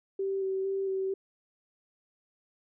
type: tone with vibrato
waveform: sine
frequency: 385.9 Hz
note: G4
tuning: 27 cents flat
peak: -28 dBFS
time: 0.19-1.14 s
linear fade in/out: 5 ms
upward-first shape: square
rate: 2.2 Hz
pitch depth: 14 cents each way
effects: none